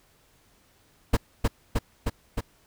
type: noise with echo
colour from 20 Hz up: brown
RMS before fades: -18 dBFS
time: 1.13-1.17 s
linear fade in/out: 10 ms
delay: 310 ms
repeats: 4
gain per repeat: -2 dB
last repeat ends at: 2.41 s
effects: pink hiss -62 dBFS RMS until 2.66 s